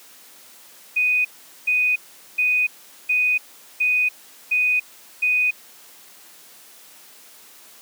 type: tone bursts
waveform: sine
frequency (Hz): 2489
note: D#7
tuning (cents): 0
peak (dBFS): -16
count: 7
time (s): 0.96-5.51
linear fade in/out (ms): 10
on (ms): 290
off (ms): 420
effects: white hiss -47 dBFS RMS until 7.81 s + high-pass 200 Hz 12 dB/octave